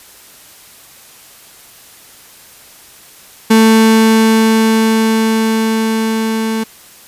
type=tone with level ramp; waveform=35% pulse; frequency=222.2 Hz; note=A3; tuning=17 cents sharp; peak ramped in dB=-3 to -13 dBFS; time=3.5-6.64 s; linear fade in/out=10 ms; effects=white hiss -40 dBFS RMS until 7.07 s + resampled to 32000 Hz